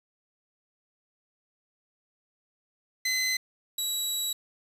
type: tone pair in turn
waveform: 20% pulse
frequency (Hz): 2038 / 3890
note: C7 / B7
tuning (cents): -46 / -27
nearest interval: major seventh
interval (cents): 1119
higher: second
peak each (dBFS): -20 / -22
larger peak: first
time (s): 3.05-3.37 / 3.78-4.33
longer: second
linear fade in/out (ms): 5
effects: resampled to 32000 Hz + 8-bit